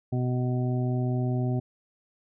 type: harmonic tone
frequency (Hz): 125.1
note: B2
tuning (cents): +23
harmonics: 1 / 2 / 3 / 5 / 6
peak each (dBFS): -25 / -31 / -35 / -39 / -41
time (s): 0.12-1.6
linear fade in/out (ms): 10
effects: none